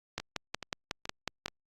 two click trains, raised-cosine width 0.2 ms, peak -15 / -21 dBFS, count 8 / 4, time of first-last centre 0.18-1.46 / 0.2-1.482 s, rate 5.47 / 2.34 Hz, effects Opus 48 kbps

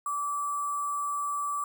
sine tone with sample-and-hold, 1160 Hz, D6, 22 cents flat, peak -28 dBFS, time 0.06-1.64 s, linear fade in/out 2 ms, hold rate 8820 Hz, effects none

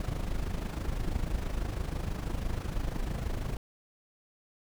brown noise with amplitude modulation, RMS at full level -30 dBFS, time 0-3.57 s, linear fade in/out 2 ms, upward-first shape sine, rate 26.1 Hz, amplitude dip 65%, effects none

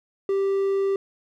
triangle tone, 391.9 Hz, G4, in tune, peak -18 dBFS, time 0.29-0.96 s, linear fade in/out 2 ms, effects none

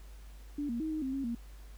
sine tone with pitch steps, 290.1 / 235.1 / 315.3 / 310.7 / 263.9 / 272.6 / 234.6 Hz, D4 / A#3 / D#4 / D#4 / C4 / C#4 / A#3, -21 / +15 / +23 / -2 / +15 / -29 / +11 cents, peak -32 dBFS, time 0.58-1.35 s, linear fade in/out 5 ms, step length 110 ms, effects added 50 Hz sine -47 dBFS peak until 1.77 s + pink hiss -61 dBFS RMS until 1.77 s

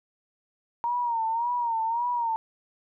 sine tone with vibrato, 933 Hz, A#5, 1 cent sharp, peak -24 dBFS, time 0.84-2.36 s, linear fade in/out 0 ms, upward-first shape sine, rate 1.8 Hz, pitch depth 79 cents each way, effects none

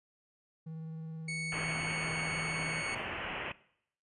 triangle tone with vibrato, 160.4 Hz, E3, 47 cents flat, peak -38 dBFS, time 0.66-2.82 s, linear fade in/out 10 ms, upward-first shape square, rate 19 Hz, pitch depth 15 cents each way
40% pulse tone, 2217 Hz, C#7, in tune, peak -35 dBFS, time 1.28-2.95 s, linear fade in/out 5 ms
white low-pass noise, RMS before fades -39 dBFS, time 1.52-3.52 s, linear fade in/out 2 ms, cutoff 3000 Hz, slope 96 dB/octave
effects noise-tail reverb RT60 0.7 s tail -20 dB re dry + resampled to 24000 Hz

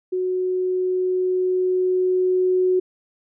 sine tone with level ramp, 368.2 Hz, F#4, 8 cents flat, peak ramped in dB -20 to -15 dBFS, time 0.12-2.8 s, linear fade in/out 10 ms, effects none

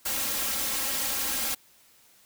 white noise with comb filter, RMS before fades -29 dBFS, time 0.05-1.55 s, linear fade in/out 10 ms, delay 3.7 ms, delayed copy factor +0.95, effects white hiss -59 dBFS RMS until 2.25 s

